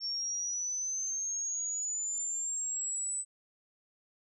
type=linear sweep; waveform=sine; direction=up; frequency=5440 to 8020 Hz; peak=-32 dBFS; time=0-3.25 s; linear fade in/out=50 ms; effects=none